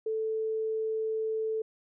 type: tone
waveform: sine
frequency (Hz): 440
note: A4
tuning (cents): 0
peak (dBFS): -28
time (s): 0.06-1.62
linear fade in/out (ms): 5
effects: none